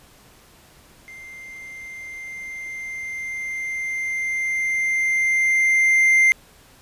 triangle tone with level ramp, 2093 Hz, C7, in tune, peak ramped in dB -36 to -10 dBFS, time 1.08-6.32 s, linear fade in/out 0 ms, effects pink hiss -51 dBFS RMS until 6.81 s + resampled to 32000 Hz

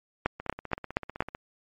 two click trains, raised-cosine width 0.5 ms, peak -22 / -9 dBFS, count 16 / 5, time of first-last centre 0.4-1.349 / 0.26-1.206 s, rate 15.8 / 4.23 Hz, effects MP3 48 kbps

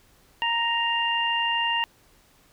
harmonic tone, 932.3 Hz, A#5, in tune, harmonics 1 / 2 / 3, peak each -26 / -29 / -25 dBFS, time 0.42-1.84 s, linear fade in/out 0 ms, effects pink hiss -59 dBFS RMS until 2.52 s

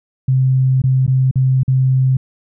sine tone with dropouts, 130.81 Hz, C3, in tune, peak -10 dBFS, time 0.28-2.17 s, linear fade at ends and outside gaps 5 ms, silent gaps 0.819-0.838 / 1.065-1.077 / 1.312-1.356 / 1.633-1.679 s, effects none

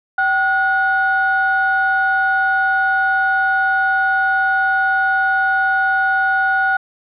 sine tone pair together, 769.6 / 1452 Hz, G5 / F#6, -32 / -33 cents, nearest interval major seventh, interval 1099 cents, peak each -17 / -14 dBFS, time 0.18-6.77 s, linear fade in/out 5 ms, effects tanh soft clip ceiling -7 dBFS

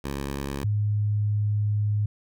10% pulse / sine tone pair in turn, 69.5 / 104.49 Hz, C#2 / G#2, +5 / +11 cents, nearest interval perfect fifth, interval 706 cents, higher second, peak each -21 dBFS, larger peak neither, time 0.04-0.64 / 0.64-2.06 s, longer second, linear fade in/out 5 ms, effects none

